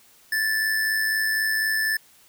square tone with amplitude modulation, 1753 Hz, A6, 7 cents flat, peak -20 dBFS, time 0.32-1.97 s, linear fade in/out 5 ms, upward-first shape sine, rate 104 Hz, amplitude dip 40%, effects white hiss -55 dBFS RMS until 2.28 s

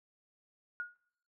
sine tone with exponential decay, 1441 Hz, F#6, 46 cents flat, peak -32 dBFS, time 0.8-0.96 s, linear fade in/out 0 ms, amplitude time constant 34 ms, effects noise-tail reverb RT60 0.7 s tail -24 dB re dry

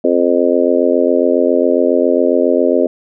harmonic tone, 87.31 Hz, F2, in tune, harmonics 3 / 4 / 5 / 6 / 7, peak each -16 / -16 / -16 / -16 / -16 dBFS, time 0.04-2.87 s, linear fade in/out 5 ms, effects none

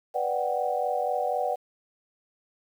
sine chord, G major seventh, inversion first, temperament equal, 493.9 / 587.3 / 740 / 784 Hz, B4 / D5 / F#5 / G5, 0 / 0 / 0 / 0 cents, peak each -31 / -30 / -28 / -33 dBFS, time 0.14-1.56 s, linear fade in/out 20 ms, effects 9-bit

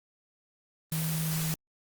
sine tone in noise, 159.3 Hz, D#3, 41 cents sharp, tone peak -29 dBFS, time 0.92-1.54 s, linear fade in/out 0 ms, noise white, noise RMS -35 dBFS, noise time 0.92-1.54 s, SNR +3 dB, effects Opus 24 kbps

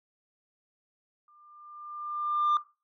sine tone with exponential growth, 1196 Hz, D6, 31 cents sharp, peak -18 dBFS, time 1.28-2.57 s, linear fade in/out 2 ms, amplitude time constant 280 ms, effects noise-tail reverb RT60 0.3 s tail -19 dB re dry + tanh soft clip ceiling -20 dBFS

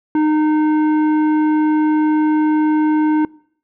sine tone with tanh clipping, 307 Hz, D#4, 23 cents flat, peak -14 dBFS, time 0.15-3.25 s, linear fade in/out 2 ms, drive 13 dB, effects noise-tail reverb RT60 0.6 s tail -23 dB re dry + low-pass 2000 Hz 12 dB/octave

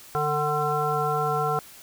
harmonic tone, 149.5 Hz, D3, 31 cents sharp, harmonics 1 / 3 / 5 / 7 / 9, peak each -30 / -28 / -27 / -31 / -28 dBFS, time 0.15-1.59 s, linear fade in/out 0 ms, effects white hiss -47 dBFS RMS until 1.82 s

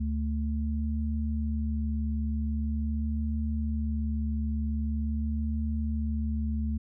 sine tone pair together, 73.42 / 220.7 Hz, D2 / A3, 0 / +5 cents, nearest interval octave + perfect fifth, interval 1905 cents, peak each -28 / -32 dBFS, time 0-6.78 s, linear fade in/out 10 ms, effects none

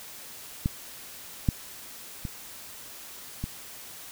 clicks, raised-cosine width 5 ms, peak -12 / -9 / -20 / -18 dBFS, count 4, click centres 0.659 / 1.488 / 2.252 / 3.44 s, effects white hiss -44 dBFS RMS until 4.11 s

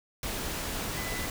sine tone in noise, 2000 Hz, B6, 21 cents sharp, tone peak -39 dBFS, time 0.97-1.26 s, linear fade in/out 2 ms, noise pink, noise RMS -34 dBFS, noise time 0.23-1.3 s, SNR -8 dB, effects none

